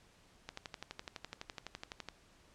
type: click train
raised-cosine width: 0.2 ms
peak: -25 dBFS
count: 20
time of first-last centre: 0.49-2.087 s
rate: 11.9 Hz
effects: pink hiss -65 dBFS RMS until 2.54 s + low-pass 8000 Hz 12 dB/octave